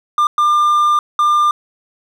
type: tone bursts at uneven times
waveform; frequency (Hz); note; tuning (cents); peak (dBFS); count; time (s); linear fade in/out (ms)
triangle; 1198; D6; +34; -8; 3; 0.18-0.27 / 0.38-0.99 / 1.19-1.51; 2
effects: none